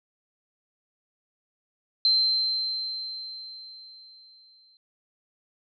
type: tone with exponential decay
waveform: sine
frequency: 4113 Hz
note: C8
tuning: 30 cents flat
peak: -17 dBFS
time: 2.05-4.77 s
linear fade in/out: 1 ms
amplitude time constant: 590 ms
effects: none